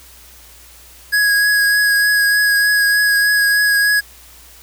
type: tone with vibrato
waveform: square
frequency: 1661.2 Hz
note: G#6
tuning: in tune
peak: -12 dBFS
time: 1.12-4.01 s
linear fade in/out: 20 ms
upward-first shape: triangle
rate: 3.3 Hz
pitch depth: 17 cents each way
effects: added 60 Hz sine -46 dBFS peak until 4.62 s + white hiss -43 dBFS RMS until 4.62 s